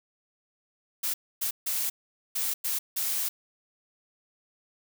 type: noise bursts at uneven times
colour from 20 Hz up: blue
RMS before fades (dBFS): -29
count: 6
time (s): 1.03-1.14 / 1.41-1.51 / 1.66-1.9 / 2.35-2.54 / 2.64-2.79 / 2.96-3.29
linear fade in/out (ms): 10
effects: none